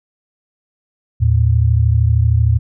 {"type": "tone pair together", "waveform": "sine", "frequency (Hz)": [79.7, 112.71], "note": ["D#2", "A2"], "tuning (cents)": [42, 42], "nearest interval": "tritone", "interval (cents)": 600, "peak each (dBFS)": [-13, -12], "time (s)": [1.2, 2.59], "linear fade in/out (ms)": 20, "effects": []}